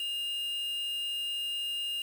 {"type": "tone with quantisation", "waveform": "triangle", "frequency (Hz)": 2828, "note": "F7", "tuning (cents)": 21, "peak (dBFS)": -30, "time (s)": [0, 2.02], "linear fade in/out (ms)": 2, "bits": 7, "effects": []}